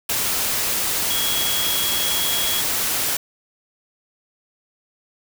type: tone in noise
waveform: sine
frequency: 3322 Hz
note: G#7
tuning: in tune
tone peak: -24 dBFS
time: 1.1-2.61 s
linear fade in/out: 5 ms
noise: white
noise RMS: -22 dBFS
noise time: 0.09-3.17 s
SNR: -5 dB
effects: none